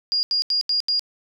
sine tone bursts, 4840 Hz, D#8, 49 cents flat, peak -18 dBFS, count 5, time 0.12-0.994 s, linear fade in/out 0 ms, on 110 ms, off 81 ms, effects none

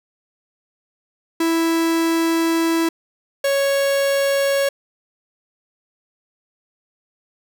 45% pulse tone pair in turn, 329.6 / 554.3 Hz, E4 / C#5, 0 / 0 cents, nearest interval major sixth, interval 900 cents, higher second, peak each -16 / -16 dBFS, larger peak neither, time 1.4-2.89 / 3.44-4.69 s, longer first, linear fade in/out 5 ms, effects none

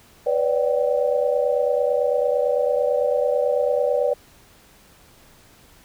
sine tone cluster, 493.4 / 573 / 602 / 769 Hz, B4 / D5 / D5 / G5, -2 / -43 / +43 / -33 cents, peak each -21 / -21 / -27 / -30 dBFS, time 0.26-4.14 s, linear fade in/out 10 ms, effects pink hiss -52 dBFS RMS until 5.84 s

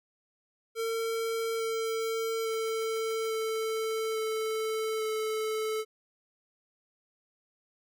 square tone with pitch steps, 453.8 / 450.1 / 446.5 / 442.9 / 439.4 / 435.8 Hz, A#4 / A4 / A4 / A4 / A4 / A4, -47 / +39 / +25 / +11 / -2 / -17 cents, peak -30 dBFS, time 0.75-5.85 s, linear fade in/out 50 ms, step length 850 ms, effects none

